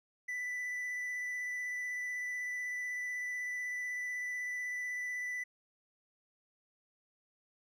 triangle tone with vibrato, 1984 Hz, B6, 7 cents sharp, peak -34 dBFS, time 0.28-5.44 s, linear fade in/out 10 ms, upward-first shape triangle, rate 16 Hz, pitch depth 14 cents each way, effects none

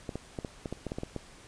clicks, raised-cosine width 2 ms, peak -21 dBFS, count 11, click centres 0.092 / 0.156 / 0.388 / 0.448 / 0.658 / 0.726 / 0.867 / 0.919 / 0.985 / 1.034 / 1.163 s, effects pink hiss -53 dBFS RMS until 1.47 s + resampled to 22050 Hz

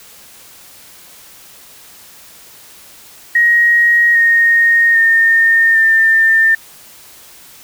sine tone with pitch steps, 1886 / 1855.7 / 1826 / 1796.7 Hz, A#6 / A#6 / A#6 / A6, +20 / -8 / -36 / +36 cents, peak -7 dBFS, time 3.35-6.55 s, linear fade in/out 5 ms, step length 800 ms, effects white hiss -40 dBFS RMS until 7.63 s

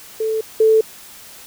sine tone pair in turn, 440 / 440 Hz, A4 / A4, 0 / 0 cents, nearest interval unison, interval 0 cents, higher neither, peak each -17 / -9 dBFS, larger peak second, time 0.2-0.41 / 0.6-0.81 s, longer neither, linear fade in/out 5 ms, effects white hiss -40 dBFS RMS until 1.46 s

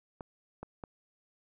clicks, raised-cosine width 1 ms, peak -27 dBFS, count 3, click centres 0.208 / 0.63 / 0.838 s, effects none

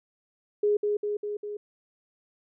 sine tone with echo, 415.3 Hz, G#4, in tune, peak -20 dBFS, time 0.63-0.77 s, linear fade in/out 5 ms, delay 200 ms, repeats 4, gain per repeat -3 dB, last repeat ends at 1.57 s, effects none

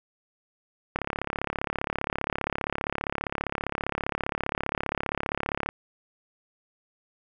click train, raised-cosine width 0.5 ms, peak -12 dBFS, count 167, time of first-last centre 0.96-5.689 s, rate 35.1 Hz, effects none

